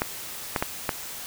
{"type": "clicks", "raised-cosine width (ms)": 0.5, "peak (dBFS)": -8, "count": 4, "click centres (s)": [0.019, 0.562, 0.625, 0.892], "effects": ["white hiss -37 dBFS RMS until 1.26 s"]}